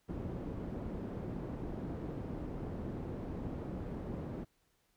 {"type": "low-pass noise", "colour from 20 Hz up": "white", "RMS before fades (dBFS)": -41, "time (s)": [0.08, 4.45], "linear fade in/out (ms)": 20, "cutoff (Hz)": 300, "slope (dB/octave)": 12, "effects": ["pink hiss -75 dBFS RMS until 4.96 s"]}